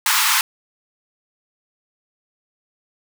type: high-pass noise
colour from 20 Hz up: pink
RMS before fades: -17 dBFS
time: 0.06-0.41 s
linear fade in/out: 2 ms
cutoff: 870 Hz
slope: 96 dB/octave
effects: none